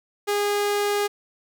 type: tone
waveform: sawtooth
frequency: 410 Hz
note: G#4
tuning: 22 cents flat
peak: -17 dBFS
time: 0.27-1.08 s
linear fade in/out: 20 ms
effects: none